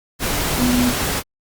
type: tone in noise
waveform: sine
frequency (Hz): 247.1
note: B3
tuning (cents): +1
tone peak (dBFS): -15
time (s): 0.57-0.93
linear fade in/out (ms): 50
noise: pink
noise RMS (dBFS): -21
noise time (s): 0.19-1.23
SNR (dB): +3
effects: Opus 48 kbps